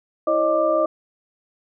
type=tone cluster; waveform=sine; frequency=329 / 550 / 616 / 1182 Hz; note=E4 / C#5 / D#5 / D6; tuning=-3 / -14 / -17 / +11 cents; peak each=-26 / -24 / -18 / -24 dBFS; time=0.27-0.86 s; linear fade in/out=5 ms; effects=none